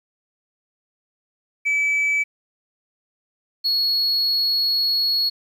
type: tone pair in turn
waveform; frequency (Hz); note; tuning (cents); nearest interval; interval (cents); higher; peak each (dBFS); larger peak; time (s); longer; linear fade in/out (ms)
sine; 2300 / 4342; D7 / C#8; -37 / -37; major seventh; 1100; second; -15; neither; 1.65-2.24 / 3.64-5.3; second; 20
effects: tanh soft clip ceiling -16 dBFS + 9-bit